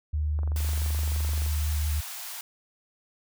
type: tone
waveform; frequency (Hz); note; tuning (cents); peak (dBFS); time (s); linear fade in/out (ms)
sine; 75.5; D2; +48; -24; 0.13-2.01; 10
type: click train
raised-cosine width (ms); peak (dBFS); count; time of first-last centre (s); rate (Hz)
1; -29; 26; 0.39-1.463; 23.3
type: high-pass noise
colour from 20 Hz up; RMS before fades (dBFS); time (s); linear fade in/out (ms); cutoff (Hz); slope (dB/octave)
white; -38; 0.56-2.41; 2; 630; 96
effects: none